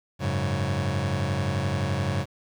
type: chord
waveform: sawtooth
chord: F# suspended second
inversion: none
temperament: just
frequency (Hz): 92.5 / 104.06 / 138.75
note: F#2 / G#2 / C#3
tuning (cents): 0 / +4 / +2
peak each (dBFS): -24 / -25 / -24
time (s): 0.19-2.26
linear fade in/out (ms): 50
effects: low-pass 6000 Hz 12 dB/octave + 9-bit